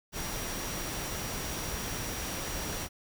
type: tone in noise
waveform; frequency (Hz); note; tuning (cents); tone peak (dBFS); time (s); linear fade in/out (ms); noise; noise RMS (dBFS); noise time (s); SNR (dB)
sine; 5720; F8; +41; -44; 0.12-2.89; 50; pink; -36; 0.12-2.89; -11
effects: none